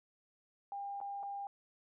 sine tone with dropouts, 801 Hz, G5, 37 cents sharp, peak -39 dBFS, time 0.72-1.47 s, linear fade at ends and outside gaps 1 ms, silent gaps 1.003-1.013 / 1.23-1.233 s, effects none

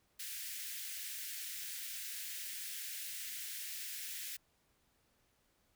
white high-pass noise, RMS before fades -44 dBFS, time 0.19-4.37 s, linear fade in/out 10 ms, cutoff 1600 Hz, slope 48 dB/octave, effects pink hiss -75 dBFS RMS until 5.75 s

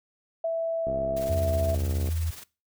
sine tone, 659.3 Hz, E5, in tune, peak -24 dBFS, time 0.44-1.75 s, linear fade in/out 5 ms
click train, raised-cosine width 2 ms, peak -22 dBFS, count 83, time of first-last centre 0.87-2.088 s, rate 67.3 Hz
white noise with tremolo, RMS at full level -41 dBFS, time 1.16-2.44 s, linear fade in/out 10 ms, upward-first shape sine, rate 19 Hz, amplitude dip 55%
sine tone with pitch glide, 85.3 to 82.01 Hz, F2 to E2, -40 to -8 cents, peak -25 dBFS, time 1.29-2.31 s, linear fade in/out 10 ms, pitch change -68 cents, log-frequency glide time 1.42-1.48 s
effects noise-tail reverb RT60 0.3 s tail -21 dB re dry

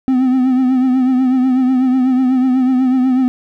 triangle tone with vibrato, 257.1 Hz, C4, 30 cents flat, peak -8 dBFS, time 0.08-3.28 s, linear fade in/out 0 ms, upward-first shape triangle, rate 8.1 Hz, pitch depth 60 cents each way, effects none

